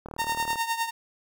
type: click train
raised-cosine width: 1 ms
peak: -24 dBFS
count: 20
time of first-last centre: 0.06-0.557 s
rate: 38.2 Hz
type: tone with tremolo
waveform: sawtooth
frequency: 918 Hz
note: A#5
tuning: 27 cents flat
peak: -19 dBFS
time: 0.18-0.91 s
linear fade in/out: 20 ms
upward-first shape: triangle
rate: 9.8 Hz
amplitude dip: 80%
effects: 9-bit